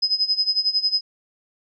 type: tone with tremolo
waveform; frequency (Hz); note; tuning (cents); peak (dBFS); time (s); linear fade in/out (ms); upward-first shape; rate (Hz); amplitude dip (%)
sine; 5050; D#8; +25; -15; 0.02-1.01; 10; sine; 11; 85
effects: none

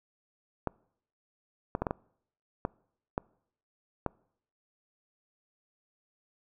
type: clicks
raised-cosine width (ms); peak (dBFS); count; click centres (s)
1; -15; 8; 0.673 / 1.751 / 1.82 / 1.868 / 1.909 / 2.651 / 3.179 / 4.063
effects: noise-tail reverb RT60 0.7 s tail -26 dB re dry

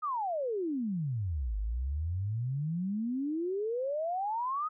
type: exponential two-way sweep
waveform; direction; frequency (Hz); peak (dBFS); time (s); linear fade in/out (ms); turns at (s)
sine; down then up; 1281 to 49.38 to 1281; -30; 0.02-4.69; 20; 1.57
effects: none

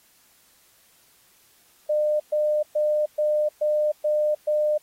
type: tone bursts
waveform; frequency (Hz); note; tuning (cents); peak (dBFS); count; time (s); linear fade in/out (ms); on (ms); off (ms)
sine; 603; D5; +46; -19; 7; 1.89-4.78; 10; 310; 120
effects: white hiss -59 dBFS RMS until 4.82 s + AAC 48 kbps

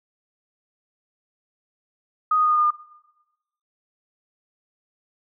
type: tone with pitch steps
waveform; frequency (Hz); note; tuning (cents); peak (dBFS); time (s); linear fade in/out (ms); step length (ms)
sine; 1248 / 1240.1 / 1232.2 / 1224.4 / 1216.7 / 1209; D#6 / D#6 / D#6 / D#6 / D#6 / D6; +5 / -6 / -17 / -28 / -39 / +50; -16; 2.31-2.706; 5; 66
effects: noise-tail reverb RT60 1.0 s tail -20 dB re dry

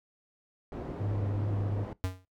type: low-pass noise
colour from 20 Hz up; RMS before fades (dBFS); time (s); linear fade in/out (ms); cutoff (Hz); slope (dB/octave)
white; -39; 0.72-1.93; 2; 410; 12
type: tone with vibrato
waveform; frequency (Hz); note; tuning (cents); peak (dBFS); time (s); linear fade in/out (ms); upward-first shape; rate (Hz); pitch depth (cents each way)
triangle; 101.7; G#2; -36; -27; 1-1.85; 10; triangle; 2.7; 21
type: tone with exponential decay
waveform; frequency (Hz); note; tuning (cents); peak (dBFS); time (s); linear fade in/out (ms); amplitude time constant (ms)
square; 92.5; F#2; 0; -26; 2.04-2.25; 0; 45
effects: noise-tail reverb RT60 0.2 s tail -21 dB re dry

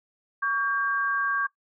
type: tone pair together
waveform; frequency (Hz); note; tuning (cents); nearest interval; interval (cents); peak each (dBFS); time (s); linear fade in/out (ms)
sine; 1129.9 / 1600; C#6 / G6; +33 / +35; tritone; 602; -26; 0.42-1.47; 10
effects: noise-tail reverb RT60 0.1 s tail -17 dB re dry

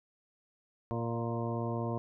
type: harmonic tone with a mistuned harmonic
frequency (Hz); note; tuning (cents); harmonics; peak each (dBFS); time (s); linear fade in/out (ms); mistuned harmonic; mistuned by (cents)
116.54; A#2; 0; 1 / 2 / 3 / 4 / 5 / 6 / 8 / 9; -35 / -38 / -40 / -41 / -42 / -43 / -44 / -45; 0.91-1.98; 0; 5; +17
effects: none

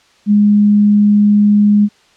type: tone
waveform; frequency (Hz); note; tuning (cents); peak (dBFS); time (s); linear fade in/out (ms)
sine; 206.9; G#3; -6; -6; 0.26-1.89; 50
effects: white hiss -50 dBFS RMS until 2.16 s + low-pass 5000 Hz 12 dB/octave

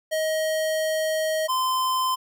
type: tone pair in turn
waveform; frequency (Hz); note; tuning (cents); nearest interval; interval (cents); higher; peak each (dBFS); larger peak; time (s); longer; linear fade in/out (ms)
square; 630 / 1031.6; D#5 / C6; +21 / -25; major sixth; 854; second; -23 / -22; second; 0.11-1.48 / 1.48-2.16; first; 20
effects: none

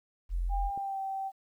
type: tone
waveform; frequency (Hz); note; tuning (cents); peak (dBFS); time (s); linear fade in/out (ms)
sine; 43.65; F1; 0; -28; 0.29-0.71; 50
type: tone with pitch glide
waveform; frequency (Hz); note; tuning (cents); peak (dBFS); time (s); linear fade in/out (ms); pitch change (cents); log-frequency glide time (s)
sine; 800 to 775.4; G5 to G5; +35 to -19; -32; 0.49-1.32; 50; -54; 0.7-0.99
type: click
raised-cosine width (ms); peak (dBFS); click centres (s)
2; -33; 0.776
effects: 11-bit

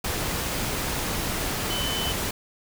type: tone in noise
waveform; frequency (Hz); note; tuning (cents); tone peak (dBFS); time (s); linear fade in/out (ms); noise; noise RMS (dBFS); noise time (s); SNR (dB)
sine; 3030; F#7; +40; -29; 1.7-2.12; 5; pink; -28; 0.04-2.31; -4
effects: none

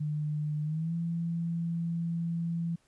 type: tone with pitch glide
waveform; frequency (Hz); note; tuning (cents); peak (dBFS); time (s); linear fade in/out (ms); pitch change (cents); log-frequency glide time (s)
sine; 150.6 to 168.07; D3 to E3; +44 to +34; -29; 0-2.76; 10; +190; 0.63-0.94
effects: pink hiss -69 dBFS RMS until 2.87 s + resampled to 24000 Hz

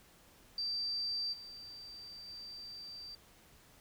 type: tone with level steps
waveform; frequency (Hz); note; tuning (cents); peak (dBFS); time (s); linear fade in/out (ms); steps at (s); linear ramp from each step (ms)
sine; 4673; D8; -9; -34 / -47 / -45; 0.58-3.15; 2; 1.32 / 2.27; 20
effects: pink hiss -62 dBFS RMS until 3.8 s

